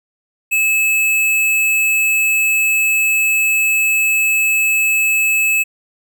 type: tone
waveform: square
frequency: 2600 Hz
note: E7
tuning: 24 cents flat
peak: -13 dBFS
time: 0.51-5.64 s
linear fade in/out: 20 ms
effects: none